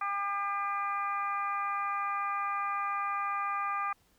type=harmonic tone; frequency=400.8 Hz; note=G4; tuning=38 cents sharp; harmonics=2 / 3 / 4 / 5 / 6; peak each=-38 / -31 / -43 / -44 / -43 dBFS; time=0.01-3.93 s; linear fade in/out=5 ms; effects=pink hiss -68 dBFS RMS until 4.18 s